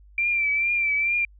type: tone with vibrato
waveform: sine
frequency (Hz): 2349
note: D7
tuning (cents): 0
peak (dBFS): -20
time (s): 0.18-1.25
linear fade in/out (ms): 2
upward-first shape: triangle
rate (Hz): 2.3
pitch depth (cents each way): 56
effects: added 50 Hz sine -48 dBFS peak until 1.39 s